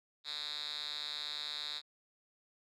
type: tone with band-pass filter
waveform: 5% pulse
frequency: 148.7 Hz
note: D3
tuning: 22 cents sharp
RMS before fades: -41 dBFS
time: 0.24-1.82 s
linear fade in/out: 50 ms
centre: 3800 Hz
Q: 8.2
effects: none